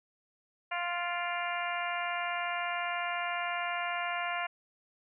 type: harmonic tone with a mistuned harmonic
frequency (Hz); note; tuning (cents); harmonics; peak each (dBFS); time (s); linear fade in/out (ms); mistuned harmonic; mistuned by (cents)
349.2; F4; 0; 2 / 3 / 4 / 5 / 6 / 7 / 8; -36 / -38 / -39 / -40 / -41 / -41 / -42; 0.71-4.47; 10; 7; -43
effects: none